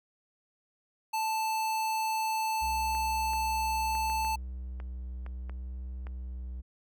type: tone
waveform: square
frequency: 880 Hz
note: A5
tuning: in tune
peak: -29 dBFS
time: 1.13-4.36 s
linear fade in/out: 10 ms
type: tone with vibrato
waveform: triangle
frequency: 62.8 Hz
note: B1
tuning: 30 cents sharp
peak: -34 dBFS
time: 2.61-6.62 s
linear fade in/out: 20 ms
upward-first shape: sine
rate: 0.69 Hz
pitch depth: 12 cents each way
type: clicks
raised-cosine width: 0.5 ms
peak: -31 dBFS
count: 9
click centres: 2.95 / 3.334 / 3.952 / 4.099 / 4.248 / 4.801 / 5.264 / 5.496 / 6.069 s
effects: none